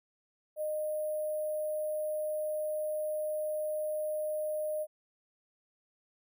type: tone with sample-and-hold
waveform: sine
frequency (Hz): 613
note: D#5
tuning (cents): -26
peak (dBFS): -31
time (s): 0.56-4.87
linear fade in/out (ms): 50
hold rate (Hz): 11025
effects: none